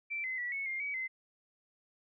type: tone with pitch steps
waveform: sine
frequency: 2338 / 2047 / 1948 / 2204 / 2116 / 2270 / 2058 Hz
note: D7 / C7 / B6 / C#7 / C7 / C#7 / C7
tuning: -8 / -38 / -24 / -11 / +19 / +41 / -29 cents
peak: -34 dBFS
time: 0.1-1.08 s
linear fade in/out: 20 ms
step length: 140 ms
effects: none